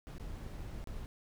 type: noise with dropouts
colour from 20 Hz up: brown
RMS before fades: -43 dBFS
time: 0.07-1.06 s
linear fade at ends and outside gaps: 0 ms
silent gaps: 0.181-0.198 / 0.607-0.61 / 0.841-0.873 s
effects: none